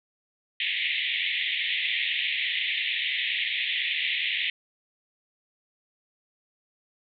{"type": "band-pass noise", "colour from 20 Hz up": "pink", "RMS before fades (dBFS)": -28, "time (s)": [0.6, 4.5], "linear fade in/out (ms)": 2, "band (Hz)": [1900, 3700], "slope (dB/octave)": 96, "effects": []}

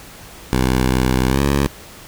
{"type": "tone with pitch glide", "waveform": "10% pulse", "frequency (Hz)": [63.8, 69.98], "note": ["C2", "C#2"], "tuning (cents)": [-43, 17], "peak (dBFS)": -6, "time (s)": [0.53, 1.67], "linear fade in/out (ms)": 0, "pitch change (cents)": 160, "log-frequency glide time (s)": [1.28, 1.41], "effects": ["pink hiss -39 dBFS RMS until 2.07 s"]}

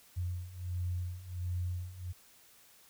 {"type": "beating tone pair", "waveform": "sine", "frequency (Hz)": [88.3, 89.7], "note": ["F2", "F2"], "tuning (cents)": [20, 47], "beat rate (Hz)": 1.4, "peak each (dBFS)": [-39, -36], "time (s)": [0.16, 2.13], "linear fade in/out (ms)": 20, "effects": ["white hiss -61 dBFS RMS until 2.89 s"]}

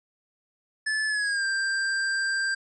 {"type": "tone with pitch glide", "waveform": "square", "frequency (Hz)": [1735, 1581.8], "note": ["A6", "G6"], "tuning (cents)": [-25, 15], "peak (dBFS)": -25, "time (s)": [0.86, 2.55], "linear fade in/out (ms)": 10, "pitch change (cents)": -160, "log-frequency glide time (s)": [1.07, 1.45], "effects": ["resampled to 22050 Hz"]}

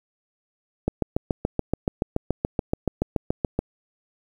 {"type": "click train", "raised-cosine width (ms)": 2, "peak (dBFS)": -8, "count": 20, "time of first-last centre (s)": [0.88, 3.59], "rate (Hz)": 7.01, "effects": ["8-bit"]}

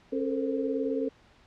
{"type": "tone cluster", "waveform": "sine", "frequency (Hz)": [270.8, 435.2, 453.9, 523], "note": ["C#4", "A4", "A#4", "C5"], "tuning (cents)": [-40, -19, -46, -1], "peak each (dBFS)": [-30, -36, -31, -35], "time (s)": [0.12, 1.09], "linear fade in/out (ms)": 10, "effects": ["pink hiss -59 dBFS RMS until 1.46 s", "low-pass 4000 Hz 12 dB/octave"]}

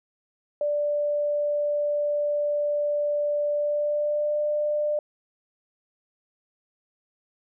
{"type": "tone with pitch glide", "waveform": "sine", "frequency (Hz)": [587.3, 596.2], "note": ["D5", "D5"], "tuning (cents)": [0, 26], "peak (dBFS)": -22, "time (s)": [0.61, 4.99], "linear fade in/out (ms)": 2, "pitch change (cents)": 26, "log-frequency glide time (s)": [3.53, 4.39], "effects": []}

